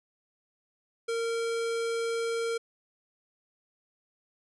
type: tone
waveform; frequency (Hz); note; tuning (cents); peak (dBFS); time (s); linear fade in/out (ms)
square; 460.6; A#4; -21; -29; 1.08-2.58; 10
effects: resampled to 24000 Hz